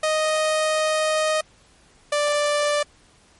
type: tone pair in turn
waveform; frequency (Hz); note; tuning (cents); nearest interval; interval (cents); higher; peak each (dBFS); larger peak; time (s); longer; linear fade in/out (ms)
sawtooth; 622.3 / 587.9; D#5 / D5; 0 / +2; minor second; 98; first; -15; neither; 0.03-1.41 / 2.12-2.83; first; 5
effects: pink hiss -55 dBFS RMS until 3.39 s + MP3 48 kbps